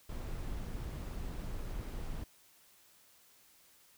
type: noise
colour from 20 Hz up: brown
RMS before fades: -40 dBFS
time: 0.09-2.24 s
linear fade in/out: 5 ms
effects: white hiss -64 dBFS RMS until 3.97 s